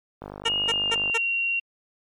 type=click train; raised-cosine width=1 ms; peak=-22 dBFS; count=45; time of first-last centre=0.22-1.098 s; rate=50.1 Hz
type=tone with pitch glide; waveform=sine; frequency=2859 to 2752 Hz; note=F7 to F7; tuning=+40 to -26 cents; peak=-22 dBFS; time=0.45-1.6 s; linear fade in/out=10 ms; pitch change=-66 cents; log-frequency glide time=0.6-1.22 s
type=tone bursts; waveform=10% pulse; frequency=457.2 Hz; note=A#4; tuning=34 cents flat; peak=-15 dBFS; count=4; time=0.45-1.18 s; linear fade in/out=10 ms; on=40 ms; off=190 ms
effects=MP3 48 kbps